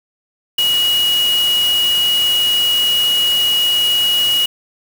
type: tone in noise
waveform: sine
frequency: 2900 Hz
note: F#7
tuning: 35 cents flat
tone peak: -12 dBFS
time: 0.58-4.46 s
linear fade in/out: 5 ms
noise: white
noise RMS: -25 dBFS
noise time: 0.58-4.46 s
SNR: +10 dB
effects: none